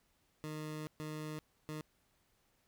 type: tone bursts at uneven times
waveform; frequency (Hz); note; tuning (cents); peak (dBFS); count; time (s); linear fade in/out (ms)
20% pulse; 153.9; D#3; -19; -36; 3; 0.44-0.87 / 1-1.39 / 1.69-1.81; 0
effects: pink hiss -75 dBFS RMS until 2.67 s